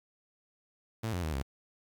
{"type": "tone with pitch steps", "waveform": "sawtooth", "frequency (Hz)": [112.1, 89, 78.7, 67.3], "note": ["A2", "F2", "D#2", "C2"], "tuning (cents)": [33, 33, 20, 49], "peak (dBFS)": -28, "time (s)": [1.03, 1.426], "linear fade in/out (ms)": 10, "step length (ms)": 99, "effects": ["10-bit"]}